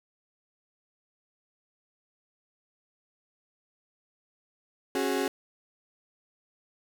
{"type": "chord", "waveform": "35% pulse", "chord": "C# suspended fourth", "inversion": "none", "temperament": "equal with one note detuned", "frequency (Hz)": [273.5, 370, 415.3], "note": ["C#4", "F#4", "G#4"], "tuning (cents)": [-23, 0, 0], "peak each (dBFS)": -29, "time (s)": [4.95, 5.28], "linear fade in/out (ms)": 2, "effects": []}